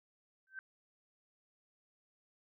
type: tone with exponential growth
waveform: sine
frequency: 1549 Hz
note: G6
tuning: 21 cents flat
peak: -38 dBFS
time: 0.47-0.59 s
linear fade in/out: 1 ms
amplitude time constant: 26 ms
effects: none